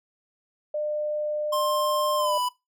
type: tone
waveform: sine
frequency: 601 Hz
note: D5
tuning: 40 cents sharp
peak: -25 dBFS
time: 0.74-2.38 s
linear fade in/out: 5 ms
type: tone with pitch glide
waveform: square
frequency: 1057 to 991.9 Hz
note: C6 to B5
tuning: +17 to +7 cents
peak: -25 dBFS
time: 1.52-2.49 s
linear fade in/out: 10 ms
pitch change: -110 cents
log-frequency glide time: 2.17-2.33 s
effects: noise-tail reverb RT60 0.2 s tail -19 dB re dry